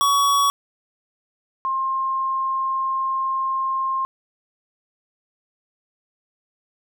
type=tone pair in turn; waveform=square / sine; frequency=1125 / 1061.9 Hz; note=C#6 / C6; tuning=+25 / +25 cents; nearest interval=minor second; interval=100 cents; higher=first; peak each=-16 / -20 dBFS; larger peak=first; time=0.01-0.5 / 1.65-4.05 s; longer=second; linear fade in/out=0 ms; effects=none